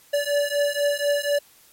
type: beating tone pair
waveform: square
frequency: 575 / 579.1 Hz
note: D5 / D5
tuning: -37 / -24 cents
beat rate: 4.1 Hz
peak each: -24 dBFS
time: 0.13-1.39 s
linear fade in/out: 10 ms
effects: white hiss -54 dBFS RMS until 1.72 s + MP3 64 kbps